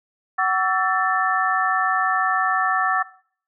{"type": "tone cluster", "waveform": "sine", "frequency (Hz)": [751, 1135, 1321, 1771], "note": ["F#5", "C#6", "E6", "A6"], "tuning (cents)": [26, 41, 3, 11], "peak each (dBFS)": -23, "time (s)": [0.38, 3.03], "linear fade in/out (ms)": 10, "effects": ["noise-tail reverb RT60 0.5 s tail -19 dB re dry"]}